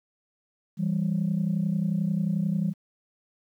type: tone pair together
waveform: sine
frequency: 165.4 / 196.69 Hz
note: E3 / G3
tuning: +6 / +6 cents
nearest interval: minor third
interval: 300 cents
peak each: -25 / -25 dBFS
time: 0.77-2.74 s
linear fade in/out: 50 ms
effects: tanh soft clip ceiling -18 dBFS + 10-bit